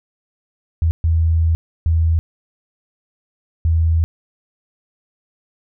sine tone bursts at uneven times, 81.7 Hz, E2, 15 cents flat, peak -12 dBFS, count 4, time 0.82-0.91 / 1.04-1.55 / 1.86-2.19 / 3.65-4.04 s, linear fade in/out 0 ms, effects none

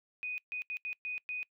sine tone bursts at uneven times, 2489 Hz, D#7, in tune, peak -35 dBFS, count 6, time 0.23-0.38 / 0.52-0.62 / 0.7-0.77 / 0.85-0.93 / 1.05-1.18 / 1.29-1.43 s, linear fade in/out 0 ms, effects noise-tail reverb RT60 0.1 s tail -23 dB re dry

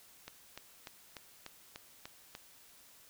click train, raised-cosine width 0.2 ms, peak -27 dBFS, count 8, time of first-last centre 0.28-2.351 s, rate 3.38 Hz, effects white hiss -60 dBFS RMS until 3.09 s

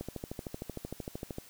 click train, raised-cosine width 2 ms, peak -24 dBFS, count 19, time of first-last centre 0.01-1.384 s, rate 13.1 Hz, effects white hiss -55 dBFS RMS until 1.49 s

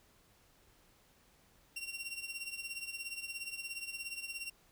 sawtooth tone with tremolo, 2747 Hz, F7, 29 cents flat, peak -34 dBFS, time 1.76-4.5 s, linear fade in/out 5 ms, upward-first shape triangle, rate 17 Hz, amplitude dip 80%, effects pink hiss -67 dBFS RMS until 4.71 s

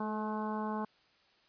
harmonic tone with a mistuned harmonic, 214.1 Hz, A3, 47 cents flat, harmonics 1 / 2 / 3 / 4 / 5 / 6 / 7, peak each -36 / -42 / -45 / -40 / -41 / -52 / -50 dBFS, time 0-0.85 s, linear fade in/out 5 ms, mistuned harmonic 2, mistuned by +22 cents, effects white hiss -67 dBFS RMS until 1.48 s + resampled to 11025 Hz

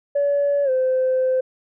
sine tone with pitch glide, 570 to 516.7 Hz, C#5 to C5, +48 to -22 cents, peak -15 dBFS, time 0.15-1.41 s, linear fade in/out 10 ms, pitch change -170 cents, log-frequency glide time 0.64-0.7 s, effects tanh soft clip ceiling -13 dBFS

